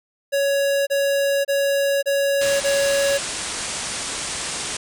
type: tone bursts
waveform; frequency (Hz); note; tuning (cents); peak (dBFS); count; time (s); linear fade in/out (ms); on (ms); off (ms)
square; 558; C#5; +11; -18; 5; 0.32-3.186; 20; 550; 29
type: low-pass noise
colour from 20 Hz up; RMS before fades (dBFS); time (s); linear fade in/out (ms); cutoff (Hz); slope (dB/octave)
white; -28; 2.41-4.77; 5; 9800; 96
effects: none